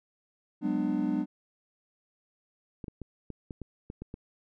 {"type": "chord", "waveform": "triangle", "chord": "G# half-diminished seventh", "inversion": "third", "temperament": "just", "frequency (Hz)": [186.89, 207.7, 249.2, 299], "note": ["F#3", "G#3", "B3", "D4"], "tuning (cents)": [18, 0, 16, 31], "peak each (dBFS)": [-32, -31, -30, -28], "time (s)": [0.61, 1.26], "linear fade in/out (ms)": 50}
{"type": "clicks", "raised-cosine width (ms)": 3, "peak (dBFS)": -26, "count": 9, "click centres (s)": [2.842, 2.882, 3.017, 3.303, 3.508, 3.617, 3.901, 4.02, 4.141]}
{"effects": []}